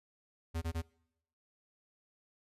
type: tone bursts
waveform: square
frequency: 82.41 Hz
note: E2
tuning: in tune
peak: -34 dBFS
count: 3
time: 0.54-0.822 s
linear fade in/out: 20 ms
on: 80 ms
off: 21 ms
effects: noise-tail reverb RT60 0.8 s tail -24 dB re dry + resampled to 32000 Hz